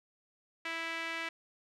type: tone with band-pass filter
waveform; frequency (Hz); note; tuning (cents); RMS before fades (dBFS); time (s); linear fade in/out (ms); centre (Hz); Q
sawtooth; 329.6; E4; 0; -38; 0.65-1.29; 5; 2200; 2.2
effects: none